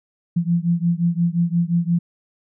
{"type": "beating tone pair", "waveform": "sine", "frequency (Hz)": [168.8, 174.5], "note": ["E3", "F3"], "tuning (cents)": [41, -1], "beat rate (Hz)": 5.7, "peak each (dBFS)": [-19, -20], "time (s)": [0.36, 1.99], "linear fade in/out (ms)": 10, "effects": []}